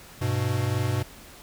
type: tone pair together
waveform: square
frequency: 100.18 / 123.47 Hz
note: G2 / B2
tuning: +38 / 0 cents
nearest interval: major third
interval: 362 cents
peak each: -27 dBFS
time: 0.21-1.03 s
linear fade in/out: 10 ms
effects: pink hiss -47 dBFS RMS until 1.42 s